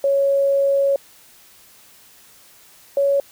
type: tone pair in turn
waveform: sine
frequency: 554.4 / 558.6 Hz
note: C#5 / C#5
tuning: 0 / +13 cents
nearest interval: unison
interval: 13 cents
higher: second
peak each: -14 dBFS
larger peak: neither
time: 0.04-0.96 / 2.97-3.2 s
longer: first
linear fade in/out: 2 ms
effects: white hiss -49 dBFS RMS until 3.31 s